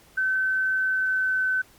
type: tone with pitch glide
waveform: sine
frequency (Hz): 1530 to 1520.3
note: G6 to F#6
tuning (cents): -42 to +47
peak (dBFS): -21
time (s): 0.17-1.62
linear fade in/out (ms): 10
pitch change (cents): -11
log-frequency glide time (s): 0.74-1.5
effects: pink hiss -55 dBFS RMS until 1.78 s + Opus 48 kbps